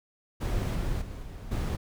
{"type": "noise with level steps", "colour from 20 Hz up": "brown", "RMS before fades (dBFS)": [-28, -30, -39, -41, -29], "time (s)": [0.4, 1.77], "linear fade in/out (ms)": 20, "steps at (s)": [0.75, 1.01, 1.22, 1.51], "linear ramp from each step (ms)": 10, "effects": []}